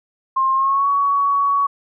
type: tone with pitch glide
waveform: sine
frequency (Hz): 1062 to 1123.2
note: C6 to C#6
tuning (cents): +25 to +22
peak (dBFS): -14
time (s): 0.36-1.67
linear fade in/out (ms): 10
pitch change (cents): +97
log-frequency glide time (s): 0.54-0.88
effects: none